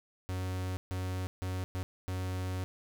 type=tone bursts at uneven times; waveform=45% pulse; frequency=92.5 Hz; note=F#2; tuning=in tune; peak=-33 dBFS; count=5; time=0.29-0.77 / 0.91-1.27 / 1.42-1.64 / 1.75-1.83 / 2.08-2.64 s; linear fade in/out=0 ms; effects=none